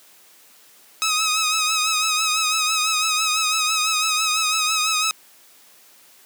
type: tone with vibrato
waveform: 10% pulse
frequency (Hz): 1270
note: D#6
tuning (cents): +35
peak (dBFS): -10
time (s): 1.02-5.11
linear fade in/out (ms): 0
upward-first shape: triangle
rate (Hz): 6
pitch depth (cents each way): 58
effects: white hiss -51 dBFS RMS until 6.25 s + high-pass 200 Hz 12 dB/octave